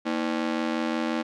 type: ring-modulated tone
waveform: sawtooth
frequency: 276.3 Hz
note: C#4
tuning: 6 cents flat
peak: -18 dBFS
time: 0.05-1.23 s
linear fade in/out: 20 ms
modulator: 42.8 Hz
effects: low-pass 4000 Hz 12 dB/octave